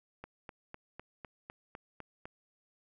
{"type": "click train", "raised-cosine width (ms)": 0.5, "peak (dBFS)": -29, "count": 9, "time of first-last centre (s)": [0.24, 2.255], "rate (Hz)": 3.97, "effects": []}